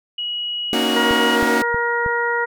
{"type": "tone", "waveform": "sine", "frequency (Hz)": 2910, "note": "F#7", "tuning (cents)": -29, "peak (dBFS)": -22, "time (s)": [0.18, 1.36], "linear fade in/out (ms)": 5}
{"type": "chord", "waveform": "sawtooth", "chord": "D# minor seventh", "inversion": "second", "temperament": "equal with one note detuned", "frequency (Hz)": [233.1, 277.2, 307, 370], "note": ["A#3", "C#4", "D#4", "F#4"], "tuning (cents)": [0, 0, -23, 0], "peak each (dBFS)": [-18, -20, -21, -20], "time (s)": [0.73, 1.62], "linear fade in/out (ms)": 0}
{"type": "harmonic tone", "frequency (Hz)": 473.2, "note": "A#4", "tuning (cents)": 26, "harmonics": [1, 2, 3, 4], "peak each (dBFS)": [-23, -23, -23, -23], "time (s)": [0.95, 2.46], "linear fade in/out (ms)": 20}
{"type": "click train", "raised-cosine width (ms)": 5, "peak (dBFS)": -17, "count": 4, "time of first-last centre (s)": [1.11, 2.062], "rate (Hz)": 3.15}
{"effects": []}